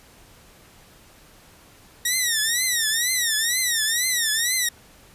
10% pulse tone with vibrato, 1882 Hz, A#6, 16 cents sharp, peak -11 dBFS, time 2.05-4.69 s, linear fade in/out 5 ms, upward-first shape triangle, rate 2.1 Hz, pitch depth 180 cents each way, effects pink hiss -51 dBFS RMS until 5.14 s + resampled to 32000 Hz

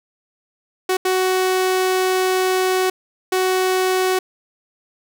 sawtooth tone bursts at uneven times, 372.6 Hz, F#4, 12 cents sharp, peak -12 dBFS, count 3, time 0.89-0.97 / 1.05-2.9 / 3.32-4.19 s, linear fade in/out 5 ms, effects none

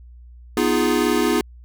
square chord, F half-diminished seventh, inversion second, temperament equal, 246.9 / 311.1 / 349.2 / 415.3 Hz, Cb4 / Eb4 / F4 / Ab4, 0 / 0 / 0 / 0 cents, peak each -23 dBFS, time 0.57-1.41 s, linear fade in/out 2 ms, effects added 60 Hz sine -40 dBFS peak until 1.64 s

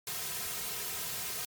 white noise with comb filter, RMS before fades -37 dBFS, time 0.07-1.45 s, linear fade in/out 2 ms, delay 3.5 ms, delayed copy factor -0.85, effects MP3 96 kbps

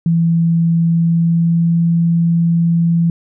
sine tone with pitch glide, 166.8 to 168.25 Hz, E3 to E3, +21 to +36 cents, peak -10 dBFS, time 0.06-3.1 s, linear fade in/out 2 ms, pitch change +15 cents, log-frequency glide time 0.86-1.8 s, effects none

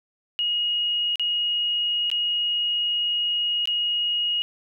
sine tone with dropouts, 2881 Hz, F#7, 47 cents flat, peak -21 dBFS, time 0.39-4.42 s, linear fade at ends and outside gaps 0 ms, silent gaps 1.157-1.196 / 2.101-2.115 / 3.656-3.674 s, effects none

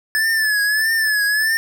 square tone with vibrato, 1731 Hz, A6, 29 cents flat, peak -16 dBFS, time 0.15-1.57 s, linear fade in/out 0 ms, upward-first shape triangle, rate 1.6 Hz, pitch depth 86 cents each way, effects none

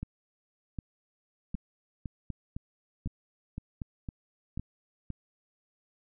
two click trains, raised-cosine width 5 ms, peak -23 / -24 dBFS, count 7 / 8, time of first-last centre 0.03-4.575 / 1.55-5.103 s, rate 1.32 / 1.97 Hz, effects none

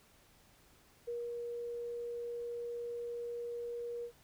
sine tone with ADSR envelope, 475.1 Hz, A#4, 33 cents sharp, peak -36 dBFS, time 1.07-4.12 s, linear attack 15 ms, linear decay 220 ms, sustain -2 dB, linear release 81 ms, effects pink hiss -65 dBFS RMS until 4.23 s

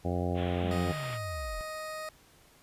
harmonic tone, 88.7 Hz, F2, 27 cents sharp, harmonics 1 / 2 / 3 / 4 / 5 / 6 / 7 / 8 / 9, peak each -32 / -35 / -37 / -38 / -39 / -40 / -40 / -41 / -42 dBFS, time 0.04-0.93 s, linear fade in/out 20 ms
white low-pass noise, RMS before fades -44 dBFS, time 0.34-1.19 s, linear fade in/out 50 ms, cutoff 3600 Hz, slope 96 dB/octave
sine linear sweep, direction down, 207.7 to 35.77 Hz, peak -36 dBFS, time 0.63-1.61 s, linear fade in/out 0 ms
20% pulse tone, 624 Hz, D#5, 5 cents sharp, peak -32 dBFS, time 0.71-2.09 s, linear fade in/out 2 ms
effects pink hiss -60 dBFS RMS until 2.62 s + resampled to 32000 Hz

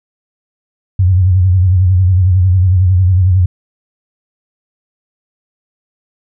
sine tone with vibrato, 92 Hz, F#2, 9 cents flat, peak -6 dBFS, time 0.99-3.46 s, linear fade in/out 5 ms, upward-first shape sine, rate 11 Hz, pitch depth 83 cents each way, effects none

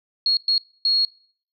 sine tone bursts at uneven times, 4305 Hz, C8, 49 cents sharp, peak -16 dBFS, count 3, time 0.26-0.37 / 0.48-0.58 / 0.85-1.05 s, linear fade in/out 2 ms, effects noise-tail reverb RT60 0.5 s tail -23 dB re dry

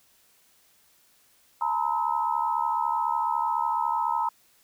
sine tone cluster, 867 / 937 / 1011 / 1285 Hz, A5 / A#5 / B5 / E6, -26 / +9 / +40 / -45 cents, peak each -30 / -26 / -30 / -33 dBFS, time 1.61-4.29 s, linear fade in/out 5 ms, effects white hiss -62 dBFS RMS until 4.63 s

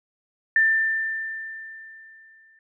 sine tone with exponential decay, 1784 Hz, A6, 23 cents sharp, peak -14 dBFS, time 0.56-2.59 s, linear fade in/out 2 ms, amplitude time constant 440 ms, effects none

